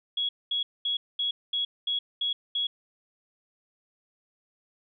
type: tone bursts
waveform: sine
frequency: 3338 Hz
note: G#7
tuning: 8 cents sharp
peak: -25 dBFS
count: 8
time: 0.17-2.67 s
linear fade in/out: 5 ms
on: 120 ms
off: 220 ms
effects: none